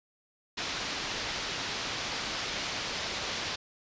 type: low-pass noise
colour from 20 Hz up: white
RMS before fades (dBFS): -35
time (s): 0.57-3.56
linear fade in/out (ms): 10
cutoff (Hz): 5300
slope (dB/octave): 24
effects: resampled to 16000 Hz